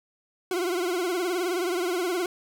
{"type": "tone with vibrato", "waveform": "40% pulse", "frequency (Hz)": 356.9, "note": "F4", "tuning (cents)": 38, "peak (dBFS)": -24, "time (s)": [0.51, 2.26], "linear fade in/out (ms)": 2, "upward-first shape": "triangle", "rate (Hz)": 19, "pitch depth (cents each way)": 120, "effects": []}